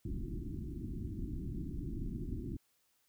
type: low-pass noise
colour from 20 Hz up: pink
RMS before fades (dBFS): -40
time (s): 0.05-2.57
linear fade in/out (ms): 5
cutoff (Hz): 360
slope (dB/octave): 96
effects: white hiss -75 dBFS RMS until 3.08 s